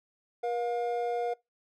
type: tone pair together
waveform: triangle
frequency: 478.3 / 709.4 Hz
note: A#4 / F5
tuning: +44 / +27 cents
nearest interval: perfect fifth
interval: 683 cents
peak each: -29 / -30 dBFS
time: 0.43-1.34 s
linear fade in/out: 10 ms
effects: noise-tail reverb RT60 0.2 s tail -23 dB re dry